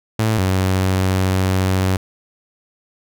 sawtooth tone pair in turn, 110 / 94.1 Hz, A2 / F#2, 0 / +30 cents, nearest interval minor third, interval 270 cents, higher first, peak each -11 dBFS, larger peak neither, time 0.19-0.38 / 0.38-1.97 s, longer second, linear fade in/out 5 ms, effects none

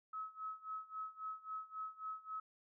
sine tone with tremolo, 1286 Hz, E6, 43 cents flat, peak -40 dBFS, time 0.13-2.4 s, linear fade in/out 5 ms, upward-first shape sine, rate 3.7 Hz, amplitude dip 90%, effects none

